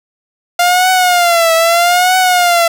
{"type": "tone with vibrato", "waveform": "sawtooth", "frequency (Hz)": 698.5, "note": "F5", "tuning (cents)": 0, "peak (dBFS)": -4, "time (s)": [0.59, 2.68], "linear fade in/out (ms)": 5, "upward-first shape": "triangle", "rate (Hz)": 0.79, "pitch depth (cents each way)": 120, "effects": []}